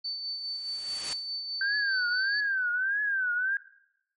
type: tone with tremolo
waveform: sine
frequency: 4530 Hz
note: C#8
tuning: 37 cents sharp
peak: -30 dBFS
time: 0.04-2.41 s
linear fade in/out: 10 ms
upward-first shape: sine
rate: 4.8 Hz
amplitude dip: 35%
type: noise with exponential growth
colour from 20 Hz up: white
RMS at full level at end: -33 dBFS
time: 0.3-1.13 s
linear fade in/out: 0 ms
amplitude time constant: 180 ms
type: tone with vibrato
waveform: sine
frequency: 1560 Hz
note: G6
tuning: 9 cents flat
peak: -25 dBFS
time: 1.61-3.57 s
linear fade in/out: 2 ms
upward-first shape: triangle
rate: 1.6 Hz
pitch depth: 160 cents each way
effects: noise-tail reverb RT60 0.8 s tail -19 dB re dry + MP3 48 kbps